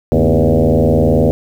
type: tone with frequency modulation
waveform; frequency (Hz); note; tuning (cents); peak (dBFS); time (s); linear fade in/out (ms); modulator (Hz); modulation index
sine; 170; F3; -46; -8; 0.12-1.31; 0; 79.5; 5.5
effects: 7-bit